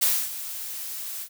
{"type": "noise with ADSR envelope", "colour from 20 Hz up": "blue", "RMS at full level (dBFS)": -20, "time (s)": [0.01, 1.29], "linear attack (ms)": 16, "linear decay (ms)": 260, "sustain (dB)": -14, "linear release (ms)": 70, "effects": []}